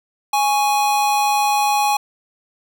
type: tone pair together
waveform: square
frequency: 830.6 / 1108.7 Hz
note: G#5 / C#6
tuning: 0 / 0 cents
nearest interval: perfect fourth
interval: 500 cents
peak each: -16 / -25 dBFS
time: 0.33-1.97 s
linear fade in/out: 5 ms
effects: none